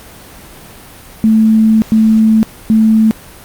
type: tone bursts at uneven times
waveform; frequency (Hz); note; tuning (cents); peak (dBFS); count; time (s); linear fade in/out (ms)
sine; 220; A3; 0; -5; 3; 1.24-1.82 / 1.92-2.43 / 2.7-3.11; 0
effects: pink hiss -35 dBFS RMS until 3.44 s + Opus 32 kbps